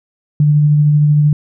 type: tone with tremolo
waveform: sine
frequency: 148.6 Hz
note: D3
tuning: 21 cents sharp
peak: -6 dBFS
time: 0.4-1.33 s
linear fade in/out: 2 ms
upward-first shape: triangle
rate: 13 Hz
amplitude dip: 25%
effects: none